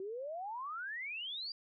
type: exponential sweep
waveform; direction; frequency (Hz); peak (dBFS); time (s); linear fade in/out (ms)
sine; up; 370 to 4817; -39; 0-1.52; 2
effects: none